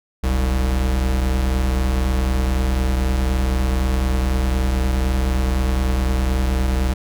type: tone pair together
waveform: square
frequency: 40.82 / 64.8 Hz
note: E1 / C2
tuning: -16 / -16 cents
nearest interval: minor sixth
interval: 800 cents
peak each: -24 / -18 dBFS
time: 0.23-6.94 s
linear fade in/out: 10 ms
effects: none